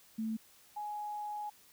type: tone pair in turn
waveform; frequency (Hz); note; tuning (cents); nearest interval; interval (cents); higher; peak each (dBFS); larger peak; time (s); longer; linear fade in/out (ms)
sine; 221.4 / 835.9; A3 / G#5; +11 / +11; octave + major seventh; 2300; second; -33 / -37; first; 0.18-0.37 / 0.76-1.5; second; 10
effects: white hiss -62 dBFS RMS until 1.72 s